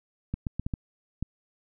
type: clicks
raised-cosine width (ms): 5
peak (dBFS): -17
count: 6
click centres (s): 0.34 / 0.468 / 0.596 / 0.665 / 0.738 / 1.226
effects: none